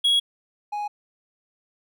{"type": "tone pair in turn", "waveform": "triangle", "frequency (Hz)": [3322, 830.5], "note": ["G#7", "G#5"], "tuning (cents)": [0, 0], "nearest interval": "2 octaves", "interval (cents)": 2400, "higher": "first", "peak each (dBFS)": [-15, -24], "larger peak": "first", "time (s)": [[0.04, 0.2], [0.72, 0.88]], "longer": "neither", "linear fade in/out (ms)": 10, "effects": []}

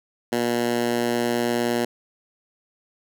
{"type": "tone with high-pass filter", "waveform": "10% pulse", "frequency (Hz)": 119.4, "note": "A#2", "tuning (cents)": 42, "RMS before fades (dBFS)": -23, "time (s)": [0.32, 1.85], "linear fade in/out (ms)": 5, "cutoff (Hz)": 240, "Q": 1.3, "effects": []}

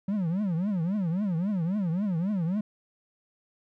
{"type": "tone with vibrato", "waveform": "triangle", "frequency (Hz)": 185, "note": "F#3", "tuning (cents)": 0, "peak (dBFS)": -23, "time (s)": [0.08, 2.61], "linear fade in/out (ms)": 5, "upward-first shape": "triangle", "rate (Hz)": 3.7, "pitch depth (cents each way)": 290, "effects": []}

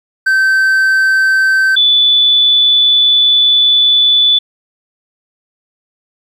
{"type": "tone pair in turn", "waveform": ["triangle", "sine"], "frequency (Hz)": [1548, 3475], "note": ["G6", "A7"], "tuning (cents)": [-22, -22], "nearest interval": "octave + major second", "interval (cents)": 1400, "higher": "second", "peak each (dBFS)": -6, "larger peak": "neither", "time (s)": [[0.26, 1.76], [1.76, 4.39]], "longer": "second", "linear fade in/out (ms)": 10, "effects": ["8-bit"]}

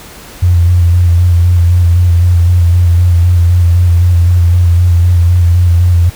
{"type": "tone with vibrato", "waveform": "sine", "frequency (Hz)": 87.31, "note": "F2", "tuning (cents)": 0, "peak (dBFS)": -4, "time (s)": [0.42, 6.1], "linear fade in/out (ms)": 10, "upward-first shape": "square", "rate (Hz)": 3.9, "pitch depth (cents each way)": 30, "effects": ["pink hiss -32 dBFS RMS until 6.15 s"]}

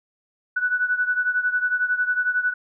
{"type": "beating tone pair", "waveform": "sine", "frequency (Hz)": [1480, 1491], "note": ["F#6", "F#6"], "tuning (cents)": [0, 13], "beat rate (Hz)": 11, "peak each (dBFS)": [-21, -25], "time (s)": [0.56, 2.54], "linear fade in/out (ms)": 10, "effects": []}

